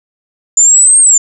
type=exponential two-way sweep; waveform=sine; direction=up then down; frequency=7060 to 8590 to 7060 Hz; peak=-3 dBFS; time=0.57-1.18 s; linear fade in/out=5 ms; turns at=1 s; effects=none